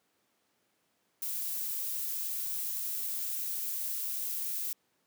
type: noise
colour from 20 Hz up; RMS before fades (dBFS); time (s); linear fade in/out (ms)
violet; -35; 1.22-4.73; 2
effects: pink hiss -74 dBFS RMS until 5.06 s + high-pass 200 Hz 12 dB/octave